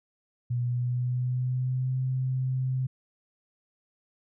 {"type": "tone with pitch glide", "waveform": "sine", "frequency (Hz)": [121.7, 129.68], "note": ["B2", "C3"], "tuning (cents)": [-25, -15], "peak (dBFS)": -25, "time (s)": [0.5, 2.87], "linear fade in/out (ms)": 10, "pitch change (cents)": 110, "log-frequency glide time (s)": [0.61, 1.98], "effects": []}